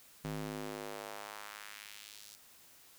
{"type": "tone with high-pass filter sweep", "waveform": "square", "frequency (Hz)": 51.91, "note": "G#1", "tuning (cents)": 0, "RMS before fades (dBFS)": -45, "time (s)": [0.24, 2.36], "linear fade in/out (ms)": 10, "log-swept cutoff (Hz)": [140, 5400], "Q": 1.2, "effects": ["white hiss -60 dBFS RMS until 2.98 s"]}